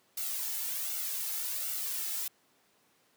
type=noise with flanger; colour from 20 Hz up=blue; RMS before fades=-35 dBFS; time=0.17-2.28 s; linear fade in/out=5 ms; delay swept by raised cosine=1.4 to 2.34 ms; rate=1.3 Hz; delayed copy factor=+0.6; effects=pink hiss -68 dBFS RMS until 3.16 s + high-pass 200 Hz 12 dB/octave